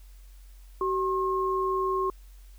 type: tone pair together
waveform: sine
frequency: 379.6 / 1073.7 Hz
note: F#4 / C6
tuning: +44 / +44 cents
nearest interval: octave + tritone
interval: 1800 cents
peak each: -27 dBFS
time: 0.81-2.1 s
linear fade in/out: 2 ms
effects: added 46 Hz sine -46 dBFS peak until 2.58 s + white hiss -62 dBFS RMS until 2.58 s